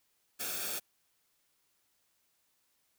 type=noise with comb filter; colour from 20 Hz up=white; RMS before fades=-37 dBFS; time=0.39-0.8 s; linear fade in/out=20 ms; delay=1 ms; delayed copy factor=-0.65; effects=white hiss -75 dBFS RMS until 2.98 s